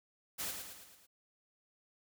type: noise with echo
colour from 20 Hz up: white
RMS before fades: -39 dBFS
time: 0.38-0.52 s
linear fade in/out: 20 ms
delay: 110 ms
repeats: 5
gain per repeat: -5 dB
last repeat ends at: 1.07 s
effects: none